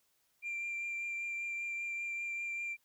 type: tone with vibrato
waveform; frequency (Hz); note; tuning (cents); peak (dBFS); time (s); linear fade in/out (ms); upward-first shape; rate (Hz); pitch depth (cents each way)
sine; 2373; D7; +17; -34; 0.42-2.77; 50; triangle; 5.1; 15
effects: tanh soft clip ceiling -34 dBFS + white hiss -75 dBFS RMS until 2.84 s